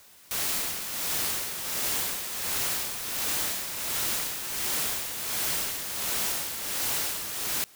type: noise with tremolo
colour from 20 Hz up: white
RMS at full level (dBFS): -28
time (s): 0.31-7.64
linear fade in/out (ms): 0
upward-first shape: sine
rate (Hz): 1.4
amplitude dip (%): 55
effects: white hiss -54 dBFS RMS until 7.75 s